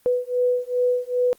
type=beating tone pair; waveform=sine; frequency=493.9 / 496.4 Hz; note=B4 / B4; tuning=0 / +9 cents; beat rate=2.5 Hz; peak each=-22 dBFS; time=0.06-1.33 s; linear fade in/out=0 ms; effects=white hiss -59 dBFS RMS until 1.38 s + Opus 24 kbps